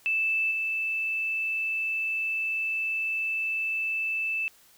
sine tone with level steps, 2637 Hz, E7, in tune, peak -23 / -26 dBFS, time 0.06-4.48 s, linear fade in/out 0 ms, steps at 0.51 s, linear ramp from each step 5 ms, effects white hiss -58 dBFS RMS until 4.77 s

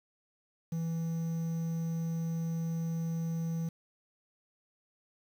triangle tone with quantisation, 164.81 Hz, E3, in tune, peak -29 dBFS, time 0.72-3.69 s, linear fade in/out 5 ms, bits 9, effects none

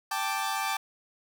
sawtooth chord, G suspended second, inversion none, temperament equal, 784 / 880 / 1174.7 Hz, G5 / A5 / D6, 0 / 0 / 0 cents, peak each -29 dBFS, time 0.11-0.77 s, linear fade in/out 5 ms, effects none

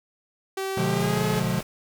sawtooth tone with pitch glide, 385.3 to 425.1 Hz, G4 to G#4, -30 to +40 cents, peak -23 dBFS, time 0.57-1.4 s, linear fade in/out 5 ms, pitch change +170 cents, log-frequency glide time 0.81-1.25 s
square chord, B diminished seventh, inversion none, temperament just, 123.47 / 148.16 / 177.8 / 213.4 Hz, B2 / D3 / F3 / Ab3, 0 / +16 / +31 / +47 cents, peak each -30 / -30 / -28 / -31 dBFS, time 0.77-1.61 s, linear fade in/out 5 ms
pink noise, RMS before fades -39 dBFS, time 0.99-1.63 s, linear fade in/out 5 ms
effects none

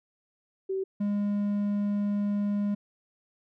sine / triangle tone pair in turn, 383.1 / 204.4 Hz, G4 / G#3, -40 / -27 cents, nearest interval major seventh, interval 1087 cents, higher first, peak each -27 / -23 dBFS, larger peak second, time 0.69-0.84 / 1-2.75 s, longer second, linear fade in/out 10 ms, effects none

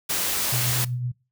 white noise, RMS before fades -25 dBFS, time 0.09-0.85 s, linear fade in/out 10 ms
sine tone with tremolo, 123.47 Hz, B2, in tune, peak -23 dBFS, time 0.52-1.12 s, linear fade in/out 10 ms, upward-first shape triangle, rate 7.9 Hz, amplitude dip 45%
effects noise-tail reverb RT60 0.3 s tail -21 dB re dry

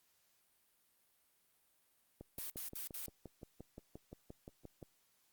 click train, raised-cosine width 2 ms, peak -36 dBFS, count 16, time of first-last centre 2.21-4.828 s, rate 5.73 Hz
blue noise bursts, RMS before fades -44 dBFS, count 4, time 2.38-3.061 s, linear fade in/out 2 ms, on 120 ms, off 67 ms
effects white hiss -75 dBFS RMS until 5.32 s + Opus 48 kbps

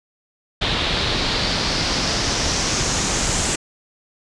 pink noise with low-pass filter sweep, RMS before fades -21 dBFS, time 0.61-3.56 s, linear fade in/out 10 ms, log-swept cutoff 3600 to 7600 Hz, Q 3, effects resampled to 24000 Hz

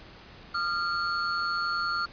sine tone cluster, 1216 / 1386 / 4407 Hz, D#6 / F6 / C#8, -40 / -14 / -11 cents, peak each -33 / -28 / -34 dBFS, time 0.54-2.06 s, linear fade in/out 10 ms, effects pink hiss -49 dBFS RMS until 2.12 s + resampled to 11025 Hz

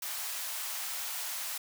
white high-pass noise, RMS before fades -37 dBFS, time 0.02-1.58 s, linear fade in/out 5 ms, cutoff 670 Hz, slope 24 dB/octave, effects none

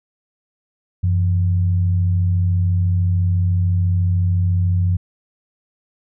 sine tone pair together, 92.4 / 166.36 Hz, F#2 / E3, -2 / +16 cents, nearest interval minor seventh, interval 1018 cents, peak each -14 / -26 dBFS, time 1.03-4.97 s, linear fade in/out 10 ms, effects none

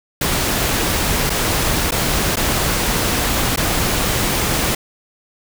pink noise with dropouts, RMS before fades -18 dBFS, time 0.21-4.75 s, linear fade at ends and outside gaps 5 ms, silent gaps 1.297-1.301 / 1.909-1.919 / 2.358-2.368 / 3.561-3.573 s, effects none

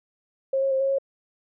sine tone with pitch steps, 537 / 543 / 531 / 543 / 546 Hz, C5 / C#5 / C5 / C#5 / C#5, +45 / -36 / +25 / -36 / -26 cents, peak -20 dBFS, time 0.53-0.985 s, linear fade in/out 5 ms, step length 91 ms, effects none

